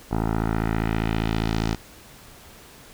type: tone with low-pass filter sweep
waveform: 10% pulse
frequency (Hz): 55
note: A1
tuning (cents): 0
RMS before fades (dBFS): -24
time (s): 0.11-1.75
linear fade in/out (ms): 5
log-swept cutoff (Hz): 970 to 5900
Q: 1.4
effects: pink hiss -47 dBFS RMS until 2.93 s